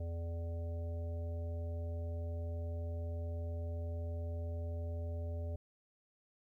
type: harmonic tone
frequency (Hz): 84.2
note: E2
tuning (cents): +37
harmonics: 1 / 3 / 5 / 7 / 9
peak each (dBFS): -37 / -53 / -53 / -49 / -62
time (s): 0-5.56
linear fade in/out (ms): 5
effects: 13-bit